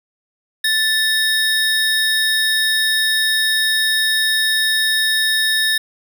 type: tone pair together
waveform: square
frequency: 1760 / 3737 Hz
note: A6 / A#7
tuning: 0 / +4 cents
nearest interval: octave + minor second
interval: 1304 cents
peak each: -18 dBFS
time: 0.64-5.78 s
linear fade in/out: 5 ms
effects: none